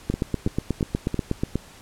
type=two click trains; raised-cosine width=3 ms; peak=-12 / -9 dBFS; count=4 / 13; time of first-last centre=0.14-1.143 / 0.1-1.556 s; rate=2.99 / 8.24 Hz; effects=pink hiss -47 dBFS RMS until 1.81 s + low-pass 11000 Hz 12 dB/octave